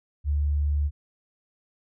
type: tone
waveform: sine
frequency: 73 Hz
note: D2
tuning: 10 cents flat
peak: -21 dBFS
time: 0.24-0.91 s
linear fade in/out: 50 ms
effects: none